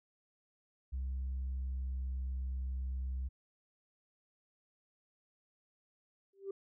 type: tone with pitch glide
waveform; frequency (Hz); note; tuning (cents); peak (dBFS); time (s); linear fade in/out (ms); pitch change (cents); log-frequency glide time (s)
sine; 65.4 to 64.84; C2 to C2; 0 to -15; -33; 0.92-3.29; 20; -15; 1.26-2.07
type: tone with exponential growth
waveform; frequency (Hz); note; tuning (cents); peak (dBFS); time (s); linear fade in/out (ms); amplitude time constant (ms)
sine; 392; G4; 0; -33; 6.33-6.51; 5; 38
effects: tanh soft clip ceiling -33 dBFS